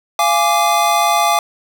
square chord, D diminished, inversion first, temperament equal with one note detuned, 689.6 / 830.6 / 1174.7 Hz, F5 / Ab5 / D6, -22 / 0 / 0 cents, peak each -17 dBFS, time 0.19-1.39 s, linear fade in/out 2 ms, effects none

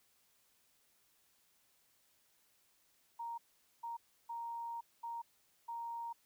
sine tone bursts at uneven times, 932 Hz, A#5, 1 cent flat, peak -40 dBFS, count 5, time 3.19-3.38 / 3.83-3.97 / 4.29-4.81 / 5.03-5.22 / 5.68-6.13 s, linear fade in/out 10 ms, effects white hiss -73 dBFS RMS until 6.25 s

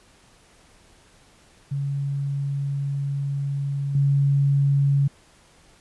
sine tone with level steps, 140 Hz, C#3, 18 cents sharp, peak -23 / -16 dBFS, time 1.71-5.08 s, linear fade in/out 10 ms, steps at 3.95 s, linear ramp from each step 2 ms, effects pink hiss -55 dBFS RMS until 5.8 s + resampled to 24000 Hz

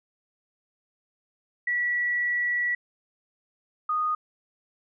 sine tone pair in turn, 1943 / 1237.6 Hz, B6 / D#6, -29 / -10 cents, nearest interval minor sixth, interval 781 cents, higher first, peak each -23 dBFS, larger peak neither, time 1.67-2.75 / 3.89-4.15 s, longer first, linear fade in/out 5 ms, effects none

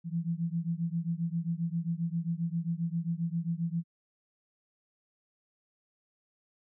sine beating tone pair, 164.81 / 172.31 Hz, E3 / F3, 0 / -23 cents, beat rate 7.5 Hz, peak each -32 / -33 dBFS, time 0.04-3.84 s, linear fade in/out 50 ms, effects none

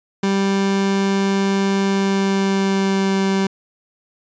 30% pulse tone with pitch glide, 196 to 193.75 Hz, G3 to G3, 0 to -20 cents, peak -13 dBFS, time 0.23-3.47 s, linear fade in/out 5 ms, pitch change -20 cents, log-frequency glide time 1.85-3.17 s, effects resampled to 16000 Hz

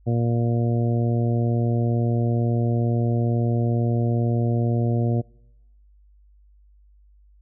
harmonic tone, 117.8 Hz, A#2, 19 cents sharp, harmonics 1 / 2 / 3 / 4 / 5 / 6, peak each -20 / -26 / -30 / -32 / -34 / -36 dBFS, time 0.06-5.22 s, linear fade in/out 20 ms, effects noise-tail reverb RT60 0.9 s tail -25 dB re dry + added 50 Hz sine -51 dBFS peak until 7.41 s

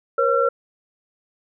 sine tone cluster, 476.7 / 543 / 1359 Hz, A#4 / C#5 / F6, +39 / -36 / -48 cents, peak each -20 dBFS, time 0.18-0.49 s, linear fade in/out 5 ms, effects none

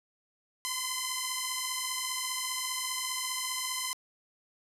5% pulse beating tone pair, 1018 / 1033 Hz, C6 / C6, -48 / -22 cents, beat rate 15 Hz, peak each -22 dBFS, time 0.65-3.93 s, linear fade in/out 0 ms, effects low-pass 12000 Hz 12 dB/octave

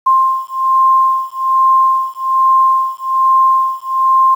sine beating tone pair, 1054 / 1055.2 Hz, C6 / C6, +12 / +14 cents, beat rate 1.2 Hz, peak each -12 dBFS, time 0.06-4.35 s, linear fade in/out 10 ms, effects 7-bit

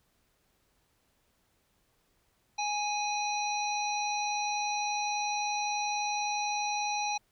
harmonic tone with a mistuned harmonic, 830.6 Hz, G#5, in tune, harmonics 1 / 3 / 5 / 7, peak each -31 / -36 / -38 / -39 dBFS, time 2.58-7.18 s, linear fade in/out 10 ms, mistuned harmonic 5, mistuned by -46 cents, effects pink hiss -72 dBFS RMS until 7.31 s

